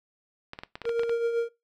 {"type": "clicks", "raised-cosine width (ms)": 0.3, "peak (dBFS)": -21, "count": 10, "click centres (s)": [0.534, 0.589, 0.635, 0.755, 0.817, 0.854, 0.893, 0.995, 1.034, 1.095]}
{"type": "tone with tremolo", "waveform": "triangle", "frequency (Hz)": 466.2, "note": "A#4", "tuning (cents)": 0, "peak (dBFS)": -19, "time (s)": [0.84, 1.49], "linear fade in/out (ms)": 50, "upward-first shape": "triangle", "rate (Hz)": 7.8, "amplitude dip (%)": 55}
{"effects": ["noise-tail reverb RT60 0.2 s tail -19 dB re dry"]}